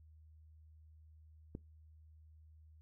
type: click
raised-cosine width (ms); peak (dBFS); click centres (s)
3; -30; 1.551
effects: noise-tail reverb RT60 0.2 s tail -22 dB re dry + added 78 Hz sine -58 dBFS peak until 2.81 s